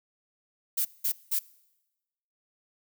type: noise bursts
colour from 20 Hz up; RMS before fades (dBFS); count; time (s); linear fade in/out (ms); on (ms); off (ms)
violet; -27; 3; 0.77-1.393; 10; 81; 190
effects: noise-tail reverb RT60 1.0 s tail -22 dB re dry